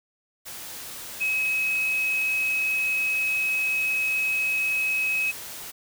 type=tone in noise; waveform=sine; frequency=2555 Hz; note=D#7; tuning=45 cents sharp; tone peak=-22 dBFS; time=1.2-5.32 s; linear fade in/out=20 ms; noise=white; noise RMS=-38 dBFS; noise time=0.45-5.72 s; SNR=+13 dB; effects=none